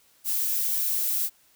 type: noise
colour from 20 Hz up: violet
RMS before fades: -26 dBFS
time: 0.24-1.3 s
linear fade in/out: 50 ms
effects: white hiss -61 dBFS RMS until 1.55 s